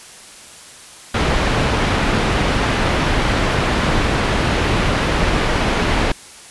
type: low-pass noise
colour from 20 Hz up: pink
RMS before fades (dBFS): -17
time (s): 1.14-6.12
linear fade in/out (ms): 5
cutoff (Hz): 3100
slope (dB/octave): 12
effects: white hiss -39 dBFS RMS until 6.5 s + resampled to 24000 Hz